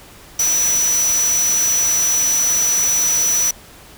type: tone in noise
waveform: sine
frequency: 5920 Hz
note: F#8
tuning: in tune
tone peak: -14 dBFS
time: 0.39-3.51 s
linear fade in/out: 5 ms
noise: white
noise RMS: -24 dBFS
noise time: 0.39-3.51 s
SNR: +7 dB
effects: pink hiss -42 dBFS RMS until 3.97 s